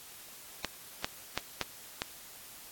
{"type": "clicks", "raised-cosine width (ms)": 0.2, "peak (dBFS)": -13, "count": 5, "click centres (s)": [0.647, 1.045, 1.376, 1.613, 2.019], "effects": ["white hiss -50 dBFS RMS until 2.71 s", "AAC 64 kbps"]}